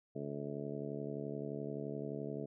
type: harmonic tone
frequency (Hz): 71.6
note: D2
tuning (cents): -43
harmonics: 2 / 3 / 4 / 5 / 6 / 7 / 8 / 9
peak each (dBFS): -45 / -46 / -46 / -49 / -44 / -54 / -53 / -49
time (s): 0.15-2.46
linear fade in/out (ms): 10
effects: none